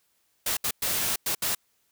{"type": "noise bursts at uneven times", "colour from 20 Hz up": "white", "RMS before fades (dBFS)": -27, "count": 5, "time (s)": [[0.46, 0.57], [0.64, 0.71], [0.82, 1.16], [1.26, 1.35], [1.42, 1.55]], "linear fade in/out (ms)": 5, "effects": ["white hiss -70 dBFS RMS until 1.91 s"]}